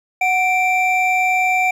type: tone pair together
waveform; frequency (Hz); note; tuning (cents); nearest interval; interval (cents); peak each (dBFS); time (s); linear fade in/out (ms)
triangle; 739.9 / 2349; F#5 / D7; 0 / 0; octave + minor sixth; 2000; -15; 0.21-1.71; 5
effects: none